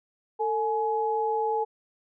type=tone pair together; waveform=sine; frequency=447.2 / 844.2 Hz; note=A4 / G#5; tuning=+28 / +28 cents; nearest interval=major seventh; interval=1100 cents; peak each=-27 / -26 dBFS; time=0.39-1.65 s; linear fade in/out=20 ms; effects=none